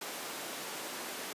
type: high-pass noise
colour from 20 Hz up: pink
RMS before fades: -41 dBFS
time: 0.01-1.33 s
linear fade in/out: 5 ms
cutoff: 300 Hz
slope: 12 dB/octave
effects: high-pass 150 Hz 12 dB/octave + resampled to 32000 Hz

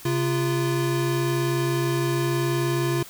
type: tone pair together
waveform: square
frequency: 134.8 / 345.2 Hz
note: C#3 / F4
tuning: -48 / -20 cents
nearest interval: octave + major third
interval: 1628 cents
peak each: -25 dBFS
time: 0.05-3.03 s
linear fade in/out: 5 ms
effects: white hiss -44 dBFS RMS until 3.09 s

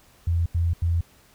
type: tone bursts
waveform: sine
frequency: 84.7 Hz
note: E2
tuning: 48 cents sharp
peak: -19 dBFS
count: 3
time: 0.27-1.01 s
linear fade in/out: 5 ms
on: 190 ms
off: 85 ms
effects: pink hiss -56 dBFS RMS until 1.34 s

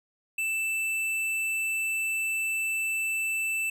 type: tone with hard clipping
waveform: sine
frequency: 2650 Hz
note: E7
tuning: 9 cents sharp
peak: -28 dBFS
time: 0.38-3.7 s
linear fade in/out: 5 ms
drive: 10 dB
effects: none

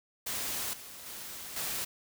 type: noise with level steps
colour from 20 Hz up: white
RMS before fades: -35 / -47 / -43 / -35 dBFS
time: 0.26-1.85 s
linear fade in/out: 10 ms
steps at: 0.73 / 1.06 / 1.56 s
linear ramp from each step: 5 ms
effects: none

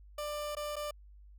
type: tone with dropouts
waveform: 30% pulse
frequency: 593 Hz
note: D5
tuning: 17 cents sharp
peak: -33 dBFS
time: 0.18-0.91 s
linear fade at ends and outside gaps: 5 ms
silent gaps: 0.552-0.567 / 0.758-0.764 s
effects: added 50 Hz sine -52 dBFS peak until 1.38 s

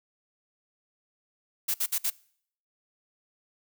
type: noise bursts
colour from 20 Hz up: blue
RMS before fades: -27 dBFS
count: 4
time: 1.68-2.103 s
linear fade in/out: 10 ms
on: 63 ms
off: 57 ms
effects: noise-tail reverb RT60 0.6 s tail -23 dB re dry

